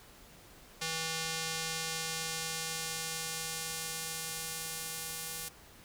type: tone with band-pass filter sweep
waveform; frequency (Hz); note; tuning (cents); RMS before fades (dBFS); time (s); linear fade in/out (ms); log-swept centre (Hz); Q
square; 162.1; E3; -29; -38; 0.81-5.49; 10; 5200 to 12000; 0.72
effects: pink hiss -56 dBFS RMS until 5.84 s